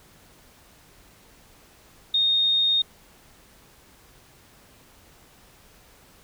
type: tone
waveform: sine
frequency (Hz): 3696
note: A#7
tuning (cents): -16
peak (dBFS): -18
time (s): 2.14-2.82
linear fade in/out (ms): 5
effects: pink hiss -54 dBFS RMS until 6.23 s